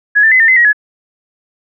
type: tone with pitch steps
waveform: sine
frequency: 1678 / 1779 / 2032 / 1809 / 2047 / 1900 / 1695 Hz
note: G#6 / A6 / B6 / A6 / C7 / A#6 / G#6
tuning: +17 / +19 / +49 / +48 / -38 / +33 / +35 cents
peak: -5 dBFS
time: 0.15-0.731 s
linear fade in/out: 20 ms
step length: 83 ms
effects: none